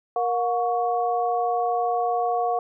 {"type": "tone cluster", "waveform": "sine", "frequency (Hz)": [471, 718, 1117], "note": ["A#4", "F5", "C#6"], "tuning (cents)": [18, 48, 13], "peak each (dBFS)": [-27, -22, -31], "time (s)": [0.16, 2.59], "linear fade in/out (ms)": 2, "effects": []}